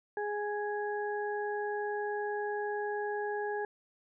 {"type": "harmonic tone", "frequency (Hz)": 415.3, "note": "G#4", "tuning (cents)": 0, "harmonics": [1, 2, 4], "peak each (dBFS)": [-34, -37, -40], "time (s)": [0.17, 3.65], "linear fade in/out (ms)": 2, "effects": []}